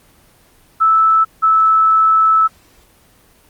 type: tone pair in turn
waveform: sine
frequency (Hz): 1313 / 1308.2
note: E6 / E6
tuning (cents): -7 / -14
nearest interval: unison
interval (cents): 7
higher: first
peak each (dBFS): -8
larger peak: neither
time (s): 0.8-1.25 / 1.42-2.48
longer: second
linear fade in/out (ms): 20
effects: pink hiss -50 dBFS RMS until 3.49 s + Opus 24 kbps